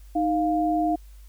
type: tone pair together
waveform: sine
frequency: 311.1 / 700.8 Hz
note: D#4 / F5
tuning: 0 / +6 cents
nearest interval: octave + major second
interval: 1406 cents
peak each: -23 / -23 dBFS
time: 0.15-0.96 s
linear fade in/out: 10 ms
effects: added 50 Hz sine -43 dBFS peak until 1.28 s + white hiss -60 dBFS RMS until 1.28 s